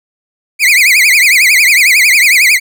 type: tone with vibrato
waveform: 40% pulse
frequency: 2222 Hz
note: C#7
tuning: 4 cents sharp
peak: -4 dBFS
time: 0.59-2.6 s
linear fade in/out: 50 ms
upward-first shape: triangle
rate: 11 Hz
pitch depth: 240 cents each way
effects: none